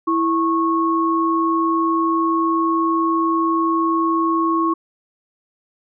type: tone pair together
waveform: sine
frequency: 329.6 / 1097.8 Hz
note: E4 / C#6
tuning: 0 / -17 cents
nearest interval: octave + major sixth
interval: 2083 cents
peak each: -18 dBFS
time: 0.07-4.74 s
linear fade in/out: 10 ms
effects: none